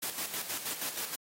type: noise with tremolo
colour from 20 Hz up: white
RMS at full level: -35 dBFS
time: 0.02-1.16 s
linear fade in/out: 10 ms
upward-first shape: square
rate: 6.3 Hz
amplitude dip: 55%
effects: high-pass 150 Hz 12 dB/octave + AAC 48 kbps

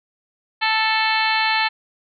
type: harmonic tone with a mistuned harmonic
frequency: 440 Hz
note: A4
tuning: in tune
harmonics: 2 / 3 / 4 / 5 / 6 / 7 / 8 / 9 / 10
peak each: -21 / -28 / -23 / -25 / -25 / -29 / -31 / -27 / -33 dBFS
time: 0.61-1.69 s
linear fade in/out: 20 ms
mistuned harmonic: 9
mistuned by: +54 cents
effects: none

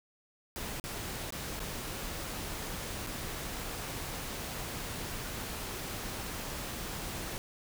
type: noise with dropouts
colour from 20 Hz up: pink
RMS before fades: -39 dBFS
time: 0.56-7.38 s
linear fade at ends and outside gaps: 0 ms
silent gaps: 0.798-0.84 / 1.305-1.324 / 1.594-1.602 / 3.065-3.07 s
effects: none

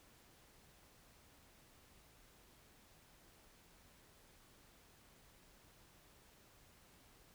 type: silence
effects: pink hiss -66 dBFS RMS until 7.34 s

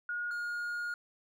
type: tone pair in turn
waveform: sine / triangle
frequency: 1438 / 1428.9 Hz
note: F#6 / F6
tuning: -50 / +39 cents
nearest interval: unison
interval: 11 cents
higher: first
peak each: -33 / -32 dBFS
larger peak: second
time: 0.09-0.31 / 0.31-0.94 s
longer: second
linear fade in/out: 2 ms
effects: none

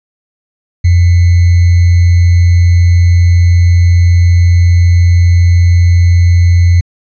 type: tone with sample-and-hold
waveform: sine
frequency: 87.31 Hz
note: F2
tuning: in tune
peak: -3 dBFS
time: 0.84-6.81 s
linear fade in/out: 10 ms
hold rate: 2100 Hz
effects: resampled to 16000 Hz

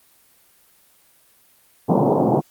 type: band-pass noise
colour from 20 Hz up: pink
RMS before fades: -17 dBFS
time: 1.88-2.41 s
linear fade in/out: 20 ms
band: 130 to 910 Hz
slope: 48 dB/octave
effects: white hiss -56 dBFS RMS until 2.5 s + Opus 32 kbps

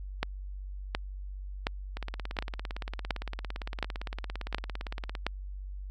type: two click trains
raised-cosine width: 0.3 ms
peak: -12 / -21 dBFS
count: 8 / 57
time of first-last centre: 0.23-5.266 / 1.97-5.152 s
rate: 1.39 / 17.6 Hz
effects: added 48 Hz sine -37 dBFS peak until 5.9 s

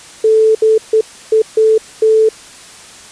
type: tone bursts at uneven times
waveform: sine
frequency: 439 Hz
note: A4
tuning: 4 cents flat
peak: -6 dBFS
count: 6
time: 0.24-0.55 / 0.62-0.78 / 0.93-1.01 / 1.32-1.42 / 1.57-1.78 / 2.02-2.29 s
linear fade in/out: 5 ms
effects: white hiss -36 dBFS RMS until 3.11 s + resampled to 22050 Hz

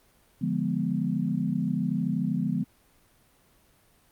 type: chord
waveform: sine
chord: D diminished seventh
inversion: none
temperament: equal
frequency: 146.83 / 174.61 / 207.7 / 246.9 Hz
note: D3 / F3 / Ab3 / Cb4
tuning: 0 / 0 / 0 / 0 cents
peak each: -32 / -29 / -30 / -30 dBFS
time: 0.41-2.64 s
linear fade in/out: 10 ms
effects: pink hiss -62 dBFS RMS until 4.11 s + Opus 32 kbps

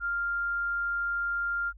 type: tone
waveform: sine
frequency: 1396.9 Hz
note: F6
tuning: in tune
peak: -27 dBFS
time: 0-1.73 s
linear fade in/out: 50 ms
effects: added 50 Hz sine -47 dBFS peak until 1.77 s

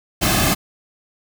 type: noise with comb filter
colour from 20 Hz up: pink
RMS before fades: -17 dBFS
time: 0.21-0.55 s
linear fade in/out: 20 ms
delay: 2.1 ms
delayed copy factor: -0.65
effects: none

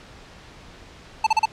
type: tone bursts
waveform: square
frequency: 878 Hz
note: A5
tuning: 4 cents flat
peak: -15 dBFS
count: 4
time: 1.24-1.456 s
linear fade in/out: 5 ms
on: 27 ms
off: 36 ms
effects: pink hiss -45 dBFS RMS until 1.52 s + low-pass 5000 Hz 12 dB/octave

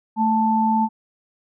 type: tone pair together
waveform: sine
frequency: 221 / 881 Hz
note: A3 / A5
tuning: +8 / +2 cents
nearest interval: 2 octaves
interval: 2394 cents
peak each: -19 / -18 dBFS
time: 0.16-0.89 s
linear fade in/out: 50 ms
effects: none

